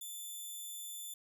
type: tone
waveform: 5% pulse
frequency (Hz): 3520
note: A7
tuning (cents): 0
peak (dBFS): -35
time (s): 0.01-1.14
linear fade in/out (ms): 5
effects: none